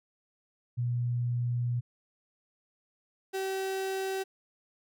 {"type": "tone pair in turn", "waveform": ["sine", "35% pulse"], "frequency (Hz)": [121.1, 383.6], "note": ["B2", "G4"], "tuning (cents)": [-34, -37], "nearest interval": "octave + minor sixth", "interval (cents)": 1997, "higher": "second", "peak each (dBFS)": [-27, -29], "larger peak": "first", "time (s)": [[0.77, 1.81], [3.33, 4.24]], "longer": "first", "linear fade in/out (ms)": 20, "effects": []}